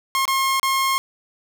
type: tone with dropouts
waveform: sawtooth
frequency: 1073 Hz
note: C6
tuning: 43 cents sharp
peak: -14 dBFS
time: 0.15-0.98 s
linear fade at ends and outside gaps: 0 ms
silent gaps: 0.254-0.279 / 0.597-0.63 s
effects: none

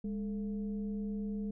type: tone with frequency modulation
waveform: sine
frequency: 204.9 Hz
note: G#3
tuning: 23 cents flat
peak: -34 dBFS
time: 0.04-1.51 s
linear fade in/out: 5 ms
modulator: 239 Hz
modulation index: 0.49
effects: none

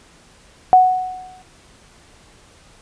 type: tone with exponential decay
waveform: sine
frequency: 740 Hz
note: F#5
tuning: in tune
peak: -4 dBFS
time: 0.73-1.42 s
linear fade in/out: 0 ms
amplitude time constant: 150 ms
effects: pink hiss -49 dBFS RMS until 2.81 s + resampled to 22050 Hz

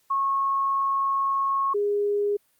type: tone pair in turn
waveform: sine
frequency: 1094 / 409.8 Hz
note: C#6 / G#4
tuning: -23 / -23 cents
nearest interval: octave + perfect fourth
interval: 1700 cents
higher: first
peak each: -21 dBFS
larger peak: neither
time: 0.1-1.74 / 1.74-2.37 s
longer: first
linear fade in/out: 10 ms
effects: white hiss -66 dBFS RMS until 2.59 s + Opus 48 kbps

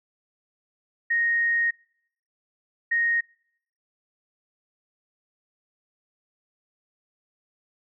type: tone bursts at uneven times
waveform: sine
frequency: 1864.7 Hz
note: A#6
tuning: in tune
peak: -20 dBFS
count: 2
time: 1.1-1.71 / 2.91-3.21 s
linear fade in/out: 10 ms
effects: noise-tail reverb RT60 0.7 s tail -26 dB re dry

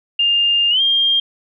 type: tone with pitch glide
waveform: sine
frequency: 2809 to 3208 Hz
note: F7 to G7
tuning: +9 to +39 cents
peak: -12 dBFS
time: 0.19-1.2 s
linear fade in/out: 5 ms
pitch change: +230 cents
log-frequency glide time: 0.7-0.81 s
effects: none

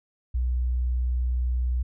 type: tone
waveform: sine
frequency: 61.74 Hz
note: B1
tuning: in tune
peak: -22 dBFS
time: 0.34-1.83 s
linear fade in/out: 10 ms
effects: none

